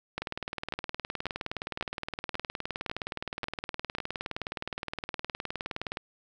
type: two click trains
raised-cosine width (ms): 0.3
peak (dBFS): -17 / -16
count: 112 / 8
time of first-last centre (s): 0.22-5.971 / 0.18-3.984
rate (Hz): 19.3 / 1.84
effects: none